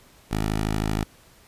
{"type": "tone", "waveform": "10% pulse", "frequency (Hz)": 53, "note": "G#1", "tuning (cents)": 36, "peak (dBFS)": -15, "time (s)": [0.31, 1.04], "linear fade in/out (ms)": 5, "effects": ["pink hiss -54 dBFS RMS until 1.47 s", "resampled to 32000 Hz"]}